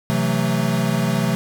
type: chord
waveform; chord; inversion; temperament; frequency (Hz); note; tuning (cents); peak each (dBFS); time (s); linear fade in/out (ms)
square; F# half-diminished seventh; second; equal with one note detuned; 130.81 / 164.81 / 185 / 222.7; C3 / E3 / F#3 / A3; 0 / 0 / 0 / +21; -24; 0.1-1.35; 0
effects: none